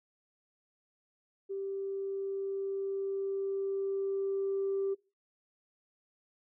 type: tone with level ramp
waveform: sine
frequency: 391.5 Hz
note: G4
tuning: 2 cents flat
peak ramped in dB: -34 to -28 dBFS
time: 1.49-4.95 s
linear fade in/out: 20 ms
effects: noise-tail reverb RT60 0.3 s tail -23 dB re dry + tanh soft clip ceiling -25 dBFS